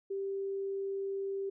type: tone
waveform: sine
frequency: 392 Hz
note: G4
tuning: in tune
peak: -33 dBFS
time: 0.1-1.5 s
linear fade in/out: 10 ms
effects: none